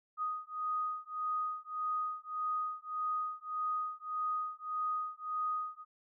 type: beating tone pair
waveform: sine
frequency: 1244.5 / 1246.2 Hz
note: D#6 / D#6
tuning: 0 / +2 cents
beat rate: 1.7 Hz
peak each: -37 / -37 dBFS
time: 0.17-5.85 s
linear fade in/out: 50 ms
effects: none